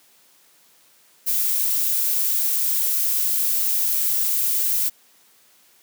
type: noise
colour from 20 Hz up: violet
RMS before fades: -21 dBFS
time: 1.26-4.9 s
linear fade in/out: 20 ms
effects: white hiss -56 dBFS RMS until 5.82 s + high-pass 150 Hz 12 dB/octave